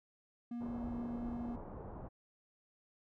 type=tone; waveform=triangle; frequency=238.1 Hz; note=A#3; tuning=37 cents sharp; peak=-37 dBFS; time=0.51-1.56 s; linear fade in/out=5 ms
type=low-pass noise; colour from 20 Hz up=pink; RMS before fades=-47 dBFS; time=0.6-2.09 s; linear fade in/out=20 ms; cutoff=1000 Hz; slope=24 dB/octave
effects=none